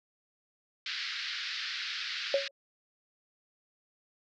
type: band-pass noise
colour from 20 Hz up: white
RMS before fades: -37 dBFS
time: 0.86-2.48 s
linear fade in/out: 2 ms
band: 1400 to 4900 Hz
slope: 48 dB/octave
type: tone with exponential decay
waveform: sine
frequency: 554.4 Hz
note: C#5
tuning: in tune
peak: -20 dBFS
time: 2.34-2.51 s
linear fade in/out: 2 ms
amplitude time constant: 35 ms
effects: none